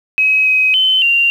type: tone with pitch steps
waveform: sine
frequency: 2546 / 2529 / 3058 / 2772 Hz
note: D#7 / D#7 / G7 / F7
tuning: +39 / +28 / -44 / -14 cents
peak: -9 dBFS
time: 0.18-1.3 s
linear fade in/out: 0 ms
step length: 280 ms
effects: 7-bit